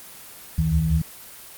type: tone cluster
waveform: sine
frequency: 68.1 / 73.8 / 79.1 / 160.1 Hz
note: C#2 / D2 / D#2 / D#3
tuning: -30 / +9 / +29 / +50 cents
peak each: -26 / -27 / -25 / -20 dBFS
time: 0.58-1.02 s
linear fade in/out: 5 ms
effects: white hiss -42 dBFS RMS until 1.57 s + Opus 24 kbps